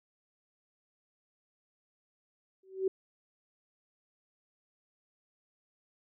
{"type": "tone with exponential growth", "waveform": "sine", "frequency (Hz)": 380.7, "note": "F#4", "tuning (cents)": 49, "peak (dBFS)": -23, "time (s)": [2.63, 2.88], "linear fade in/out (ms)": 5, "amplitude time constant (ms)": 53, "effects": []}